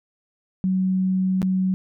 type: tone with dropouts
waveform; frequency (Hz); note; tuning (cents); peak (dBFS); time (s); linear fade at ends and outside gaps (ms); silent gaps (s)
sine; 187.3; F#3; +21; -18; 0.64-1.74; 0; 1.418-1.428
effects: none